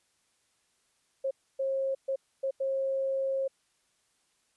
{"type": "tone bursts at uneven times", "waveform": "sine", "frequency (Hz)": 538, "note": "C5", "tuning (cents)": 48, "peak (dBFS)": -27, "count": 5, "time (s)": [[1.24, 1.31], [1.59, 1.95], [2.08, 2.16], [2.43, 2.51], [2.6, 3.48]], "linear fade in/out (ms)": 10, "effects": ["white hiss -72 dBFS RMS until 4.56 s", "resampled to 24000 Hz"]}